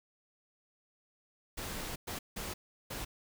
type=noise bursts at uneven times; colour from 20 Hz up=pink; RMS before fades=-40 dBFS; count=4; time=1.57-1.96 / 2.07-2.19 / 2.36-2.54 / 2.9-3.05 s; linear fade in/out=10 ms; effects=none